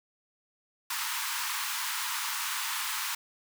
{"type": "high-pass noise", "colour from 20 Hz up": "pink", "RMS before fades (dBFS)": -33, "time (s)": [0.9, 3.15], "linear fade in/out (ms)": 5, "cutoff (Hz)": 880, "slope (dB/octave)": 96, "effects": []}